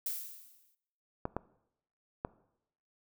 violet noise with exponential decay, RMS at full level -34 dBFS, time 0.06-0.75 s, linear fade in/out 2 ms, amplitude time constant 150 ms
clicks, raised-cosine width 1 ms, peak -19 dBFS, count 3, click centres 1.254 / 1.366 / 2.249 s
effects noise-tail reverb RT60 0.8 s tail -20 dB re dry

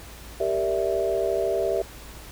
sine chord, E half-diminished seventh, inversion first, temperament equal, 392 / 466.2 / 587.3 / 659.3 Hz, G4 / Bb4 / D5 / E5, 0 / 0 / 0 / 0 cents, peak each -26 / -29 / -29 / -26 dBFS, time 0.4-1.82 s, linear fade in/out 5 ms, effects added 57 Hz sine -44 dBFS peak until 2.31 s + pink hiss -44 dBFS RMS until 2.31 s

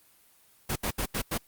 pink noise bursts at uneven times, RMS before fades -29 dBFS, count 5, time 0.69-0.76 / 0.83-0.91 / 0.98-1.06 / 1.14-1.22 / 1.31-1.38 s, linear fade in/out 10 ms, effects white hiss -61 dBFS RMS until 1.47 s + Opus 24 kbps

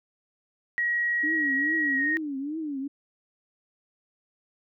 sine tone with pitch glide, 1904 to 1862.7 Hz, A#6 to A#6, +36 to -2 cents, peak -23 dBFS, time 0.78-2.17 s, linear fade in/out 0 ms, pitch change -38 cents, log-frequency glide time 1.95-2.02 s
sine tone with vibrato, 293.7 Hz, D4, in tune, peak -29 dBFS, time 1.23-2.88 s, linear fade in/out 10 ms, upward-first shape triangle, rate 2.4 Hz, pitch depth 190 cents each way
effects none

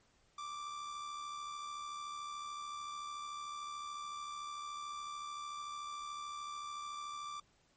45% pulse tone with amplitude modulation, 1174.7 Hz, D6, in tune, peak -40 dBFS, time 0.38-7.4 s, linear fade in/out 5 ms, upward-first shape sine, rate 73.6 Hz, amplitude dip 40%, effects pink hiss -71 dBFS RMS until 7.76 s + MP3 32 kbps

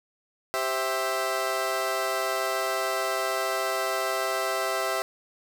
20% pulse chord, C major, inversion second, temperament equal with one note detuned, 392 / 525.1 / 659.3 Hz, G4 / C5 / E5, 0 / +6 / 0 cents, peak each -27 / -27 / -23 dBFS, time 0.54-5.02 s, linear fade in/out 0 ms, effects none

